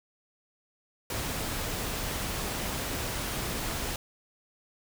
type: noise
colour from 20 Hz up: pink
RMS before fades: -33 dBFS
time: 1.1-3.96 s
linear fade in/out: 2 ms
effects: none